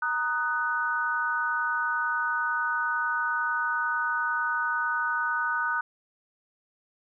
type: chord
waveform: sine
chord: D# minor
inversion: second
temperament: just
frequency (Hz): 933.4 / 1244.5 / 1493.4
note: A#5 / D#6 / F#6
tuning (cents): +2 / 0 / +16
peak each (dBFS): -32 / -30 / -27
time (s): 0.02-5.81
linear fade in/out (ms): 5
effects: none